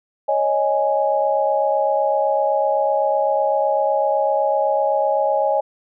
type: chord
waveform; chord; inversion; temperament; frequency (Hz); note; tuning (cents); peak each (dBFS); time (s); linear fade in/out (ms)
sine; C# suspended second; none; equal; 554.4 / 622.3 / 830.6; C#5 / D#5 / G#5; 0 / 0 / 0; -20; 0.28-5.61; 10
effects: none